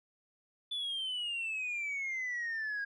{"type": "exponential sweep", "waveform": "sine", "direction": "down", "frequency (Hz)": [3491, 1622], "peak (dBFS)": -32, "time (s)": [0.71, 2.85], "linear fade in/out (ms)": 10, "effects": ["tanh soft clip ceiling -32 dBFS"]}